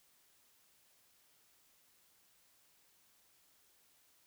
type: silence
effects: white hiss -70 dBFS RMS until 4.26 s